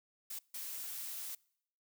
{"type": "noise bursts at uneven times", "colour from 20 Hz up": "blue", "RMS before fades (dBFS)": -43, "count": 2, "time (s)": [[0.3, 0.39], [0.54, 1.35]], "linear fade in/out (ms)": 5, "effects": ["noise-tail reverb RT60 0.7 s tail -25 dB re dry"]}